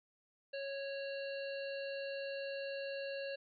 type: harmonic tone with a mistuned harmonic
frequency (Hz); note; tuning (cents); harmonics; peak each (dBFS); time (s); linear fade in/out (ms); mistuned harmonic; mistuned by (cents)
552; C#5; -7; 1 / 3 / 5 / 7 / 8; -40 / -49 / -49 / -54 / -55; 0.53-3.36; 10; 7; +75
effects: none